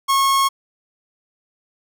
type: tone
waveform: 45% pulse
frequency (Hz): 1091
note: C#6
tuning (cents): -28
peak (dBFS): -14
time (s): 0.08-0.49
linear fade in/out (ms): 20
effects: none